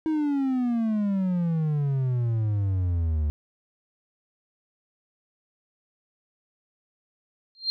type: exponential sweep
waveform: triangle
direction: down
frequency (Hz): 320 to 73.42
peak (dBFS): -20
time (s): 0.06-3.3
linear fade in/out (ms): 0
type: tone with exponential growth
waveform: sine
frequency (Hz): 4186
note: C8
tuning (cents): 0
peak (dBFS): -19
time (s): 7.55-7.7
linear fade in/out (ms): 0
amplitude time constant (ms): 32
effects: none